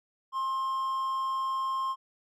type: tone with amplitude modulation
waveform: triangle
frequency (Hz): 1060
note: C6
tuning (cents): +22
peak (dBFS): -25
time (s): 0.32-1.96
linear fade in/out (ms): 50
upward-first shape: sine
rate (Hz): 226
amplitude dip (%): 25
effects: none